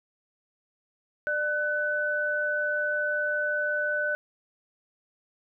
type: tone pair together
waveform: sine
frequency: 595.7 / 1501 Hz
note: D5 / F#6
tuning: +24 / +24 cents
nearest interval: octave + major third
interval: 1600 cents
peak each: -30 / -26 dBFS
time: 1.27-4.15 s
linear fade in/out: 0 ms
effects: none